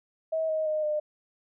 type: tone with pitch steps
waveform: sine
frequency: 641 / 628.5 / 616.3 / 604.3 Hz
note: E5 / D#5 / D#5 / D5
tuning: -49 / +17 / -17 / +49 cents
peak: -25 dBFS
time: 0.32-1 s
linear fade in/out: 10 ms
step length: 170 ms
effects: none